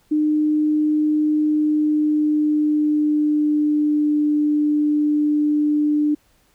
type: tone with pitch glide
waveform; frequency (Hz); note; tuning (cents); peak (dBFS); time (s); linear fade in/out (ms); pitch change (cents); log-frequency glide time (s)
sine; 303.8 to 298.1; D#4 to D4; -41 to +26; -15; 0.11-6.15; 10; -33; 1.42-4.27
effects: pink hiss -60 dBFS RMS until 6.54 s